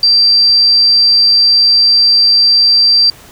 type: tone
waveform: sine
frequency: 4699 Hz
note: D8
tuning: in tune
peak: -5 dBFS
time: 0.03-3.1 s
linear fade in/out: 2 ms
effects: pink hiss -38 dBFS RMS until 3.31 s